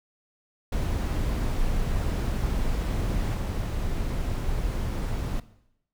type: noise with level steps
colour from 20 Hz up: brown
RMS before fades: -26 / -28 dBFS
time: 0.72-5.4 s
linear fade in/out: 5 ms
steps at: 3.34 s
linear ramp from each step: 5 ms
effects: noise-tail reverb RT60 0.8 s tail -17 dB re dry